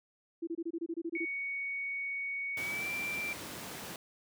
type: tone bursts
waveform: sine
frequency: 333.7 Hz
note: E4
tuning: 21 cents sharp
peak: -33 dBFS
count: 11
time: 0.42-1.253 s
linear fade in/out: 10 ms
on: 53 ms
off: 25 ms
type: tone with pitch glide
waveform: sine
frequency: 2231 to 2353 Hz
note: C#7 to D7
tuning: +11 to +3 cents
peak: -34 dBFS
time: 1.15-3.33 s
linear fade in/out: 2 ms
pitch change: +92 cents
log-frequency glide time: 2.56-2.88 s
type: high-pass noise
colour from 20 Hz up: pink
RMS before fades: -44 dBFS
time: 2.57-3.96 s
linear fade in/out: 2 ms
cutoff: 150 Hz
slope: 12 dB/octave
effects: none